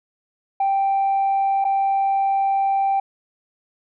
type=tone with dropouts; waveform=sine; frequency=784 Hz; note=G5; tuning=in tune; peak=-15 dBFS; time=0.6-3 s; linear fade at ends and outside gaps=5 ms; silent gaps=1.643-1.649 s; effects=tanh soft clip ceiling -14 dBFS